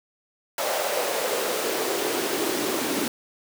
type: noise with high-pass filter sweep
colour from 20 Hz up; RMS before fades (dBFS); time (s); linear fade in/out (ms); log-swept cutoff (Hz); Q
pink; -26; 0.58-3.08; 2; 600 to 280; 3.3
effects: none